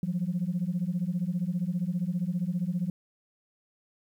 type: beating tone pair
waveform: sine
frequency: 170 / 185 Hz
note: F3 / F#3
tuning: -46 / 0 cents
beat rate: 15 Hz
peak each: -29 dBFS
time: 0.03-2.9 s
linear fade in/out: 2 ms
effects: tanh soft clip ceiling -21 dBFS + 10-bit